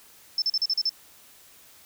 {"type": "tone bursts", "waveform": "sine", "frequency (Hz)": 5290, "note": "E8", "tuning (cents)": 5, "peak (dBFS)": -21, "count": 7, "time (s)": [0.38, 0.894], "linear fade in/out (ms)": 2, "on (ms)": 40, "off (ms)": 39, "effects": ["white hiss -53 dBFS RMS until 1.85 s"]}